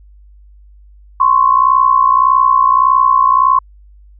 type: tone pair together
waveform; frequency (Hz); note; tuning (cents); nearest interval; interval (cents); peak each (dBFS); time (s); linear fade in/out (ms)
sine; 1038.3 / 1100; C6 / C#6; -14 / -14; minor second; 100; -10; 1.2-3.59; 5
effects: added 50 Hz sine -39 dBFS peak until 4.19 s